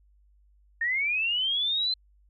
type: linear sweep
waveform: sine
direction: up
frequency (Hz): 1811 to 4106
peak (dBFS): -24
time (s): 0.81-1.94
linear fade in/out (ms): 5
effects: added 50 Hz sine -58 dBFS peak until 2.29 s